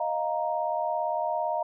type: chord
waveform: sine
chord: Eb suspended second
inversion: none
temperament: just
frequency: 622.3 / 700 / 933.4 Hz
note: Eb5 / F5 / Bb5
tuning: 0 / +4 / +2 cents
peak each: -30 dBFS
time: 0-1.63 s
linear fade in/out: 5 ms
effects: none